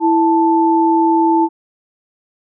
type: tone pair together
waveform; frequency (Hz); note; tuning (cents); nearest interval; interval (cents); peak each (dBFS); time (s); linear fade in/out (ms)
sine; 329.6 / 879.9; E4 / A5; 0 / 0; octave + perfect fourth; 1700; -12 / -13; 0-1.49; 50
effects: none